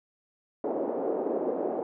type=band-pass noise; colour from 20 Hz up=white; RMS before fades=-30 dBFS; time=0.64-1.83 s; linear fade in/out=2 ms; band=290 to 580 Hz; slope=24 dB/octave; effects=none